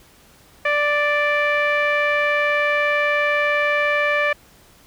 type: tone with low-pass filter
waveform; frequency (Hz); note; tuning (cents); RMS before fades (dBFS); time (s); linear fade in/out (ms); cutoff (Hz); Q
sawtooth; 587; D5; -1; -19; 0.65-4.33; 5; 2100; 8.5
effects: pink hiss -51 dBFS RMS until 4.86 s